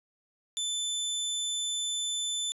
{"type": "tone", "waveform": "25% pulse", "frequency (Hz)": 3520, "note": "A7", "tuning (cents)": 0, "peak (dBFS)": -26, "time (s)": [0.57, 2.52], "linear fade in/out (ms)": 0, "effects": ["resampled to 32000 Hz"]}